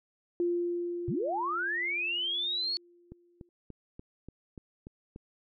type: tone with exponential decay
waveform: sine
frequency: 348 Hz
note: F4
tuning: 6 cents flat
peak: -25 dBFS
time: 0.4-3.49 s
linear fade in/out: 1 ms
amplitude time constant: 670 ms
type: linear sweep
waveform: sine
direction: up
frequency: 97 to 4435 Hz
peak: -29 dBFS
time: 1.08-2.77 s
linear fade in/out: 0 ms
type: click train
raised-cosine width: 3 ms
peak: -31 dBFS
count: 8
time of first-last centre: 3.12-5.161 s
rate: 3.43 Hz
effects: none